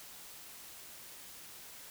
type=silence; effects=white hiss -51 dBFS RMS until 1.9 s